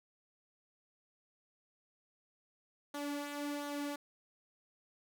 sawtooth tone with flanger, 289.2 Hz, D4, 27 cents flat, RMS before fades -40 dBFS, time 2.94-3.96 s, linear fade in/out 5 ms, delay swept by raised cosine 0.39 to 3.29 ms, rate 1.4 Hz, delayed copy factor -0.5, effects none

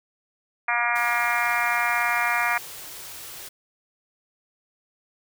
harmonic tone, 238.2 Hz, A#3, 38 cents sharp, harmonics 3 / 4 / 5 / 6 / 7 / 8 / 9 / 10, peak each -29 / -29 / -29 / -29 / -29 / -29 / -29 / -29 dBFS, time 0.68-2.58 s, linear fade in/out 5 ms
white band-stop noise, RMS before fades -39 dBFS, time 0.95-3.49 s, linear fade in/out 10 ms, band 180 to 280 Hz, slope 96 dB/octave
effects none

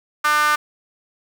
sawtooth tone with high-pass filter, 300 Hz, D4, 37 cents sharp, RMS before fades -17 dBFS, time 0.24-0.56 s, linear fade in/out 10 ms, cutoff 1300 Hz, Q 7.1, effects 7-bit

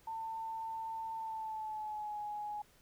sine tone with pitch glide, 896 to 836 Hz, A5 to G#5, +31 to +11 cents, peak -38 dBFS, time 0.07-2.62 s, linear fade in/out 5 ms, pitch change -120 cents, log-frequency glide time 1.16-2.19 s, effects pink hiss -66 dBFS RMS until 2.81 s

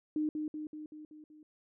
sine tone with echo, 305.5 Hz, D#4, 32 cents flat, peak -29 dBFS, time 0.16-0.29 s, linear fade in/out 2 ms, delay 190 ms, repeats 6, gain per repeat -4 dB, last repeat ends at 1.43 s, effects none

